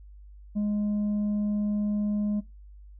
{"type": "tone with tanh clipping", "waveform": "sine", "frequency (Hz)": 207.7, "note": "G#3", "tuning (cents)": 0, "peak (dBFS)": -25, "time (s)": [0.55, 2.41], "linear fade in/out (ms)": 20, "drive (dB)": 3, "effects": ["noise-tail reverb RT60 0.2 s tail -19 dB re dry", "added 50 Hz sine -45 dBFS peak until 2.99 s"]}